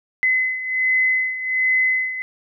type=beating tone pair; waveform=sine; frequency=2033 / 2034.3 Hz; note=B6 / C7; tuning=+50 / -49 cents; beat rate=1.3 Hz; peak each=-18 / -23 dBFS; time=0.23-2.22 s; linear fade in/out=0 ms; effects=none